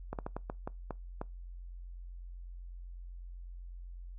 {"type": "slowing click train", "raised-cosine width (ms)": 1, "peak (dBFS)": -23, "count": 8, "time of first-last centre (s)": [0.13, 1.214], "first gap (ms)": 58, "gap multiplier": 1.32, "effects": ["noise-tail reverb RT60 0.2 s tail -23 dB re dry", "added 44 Hz sine -43 dBFS peak until 4.18 s"]}